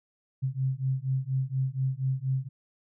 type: beating tone pair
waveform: sine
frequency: 130.2 / 134.4 Hz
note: C3 / C3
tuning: -8 / +47 cents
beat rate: 4.2 Hz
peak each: -29 dBFS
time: 0.42-2.49 s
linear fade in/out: 20 ms
effects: none